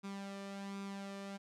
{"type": "tone with flanger", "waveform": "sawtooth", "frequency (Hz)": 197.6, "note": "G3", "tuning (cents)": 14, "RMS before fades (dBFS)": -45, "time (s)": [0.03, 1.38], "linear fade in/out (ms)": 20, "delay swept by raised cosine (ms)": [0.82, 1.7], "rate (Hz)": 1.3, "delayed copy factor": 0.55, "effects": ["low-pass 8000 Hz 12 dB/octave"]}